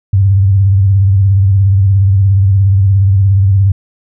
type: tone with vibrato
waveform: sine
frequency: 97.6 Hz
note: G2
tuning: 7 cents flat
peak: -5 dBFS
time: 0.13-3.72 s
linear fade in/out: 5 ms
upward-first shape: sine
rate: 17 Hz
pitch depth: 77 cents each way
effects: none